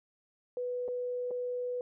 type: tone with dropouts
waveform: sine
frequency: 493.9 Hz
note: B4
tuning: in tune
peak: -32 dBFS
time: 0.57-1.81 s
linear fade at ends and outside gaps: 1 ms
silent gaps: 0.88-0.885 / 1.308-1.312 s
effects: none